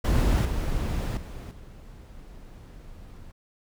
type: noise with level steps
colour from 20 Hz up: brown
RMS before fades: -21 / -27 / -37 / -45 dBFS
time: 0.04-3.32 s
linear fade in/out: 10 ms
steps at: 0.45 / 1.17 / 1.51 s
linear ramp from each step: 2 ms
effects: none